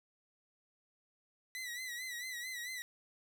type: tone with vibrato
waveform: sawtooth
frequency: 1975.5 Hz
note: B6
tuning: in tune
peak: -37 dBFS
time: 1.55-2.82 s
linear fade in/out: 0 ms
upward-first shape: sine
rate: 4.5 Hz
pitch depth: 76 cents each way
effects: none